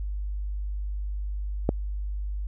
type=click; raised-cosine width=2 ms; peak=-8 dBFS; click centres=1.691 s; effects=added 50 Hz sine -28 dBFS peak until 2.47 s